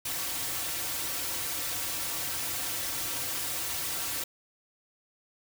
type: noise with comb filter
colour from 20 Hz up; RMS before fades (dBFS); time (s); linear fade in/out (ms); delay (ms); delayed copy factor
white; -33; 0.05-4.24; 5; 4.8; -0.8
effects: none